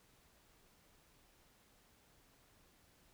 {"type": "silence", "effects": ["pink hiss -69 dBFS RMS until 3.13 s"]}